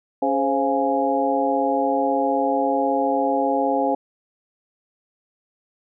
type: harmonic tone with a mistuned harmonic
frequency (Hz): 138.59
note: C#3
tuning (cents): 0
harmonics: 2 / 3 / 4 / 5 / 6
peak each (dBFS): -24 / -28 / -23 / -25 / -23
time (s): 0.22-3.95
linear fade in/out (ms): 5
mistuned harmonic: 4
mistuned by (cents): -76
effects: none